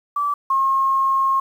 sine tone pair in turn, 1157 / 1076.7 Hz, D6 / C6, -26 / +49 cents, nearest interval minor second, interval 125 cents, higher first, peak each -18 / -15 dBFS, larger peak second, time 0.16-0.34 / 0.5-1.4 s, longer second, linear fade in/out 5 ms, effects 8-bit

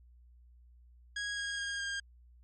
sawtooth tone with pitch steps, 1650 / 1636.7 / 1623.5 / 1610.5 Hz, G#6 / G#6 / G#6 / G6, -12 / -26 / -40 / +46 cents, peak -31 dBFS, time 1.16-2 s, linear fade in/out 5 ms, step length 210 ms, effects added 60 Hz sine -56 dBFS peak until 2.43 s + MP3 32 kbps

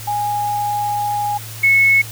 sine tone pair in turn, 826 / 2196 Hz, G#5 / C#7, -10 / -17 cents, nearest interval octave + perfect fourth, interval 1693 cents, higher second, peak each -17 / -9 dBFS, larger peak second, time 0.07-1.38 / 1.63-2.02 s, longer first, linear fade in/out 10 ms, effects added 110 Hz sine -32 dBFS peak until 2.11 s + white hiss -34 dBFS RMS until 2.11 s

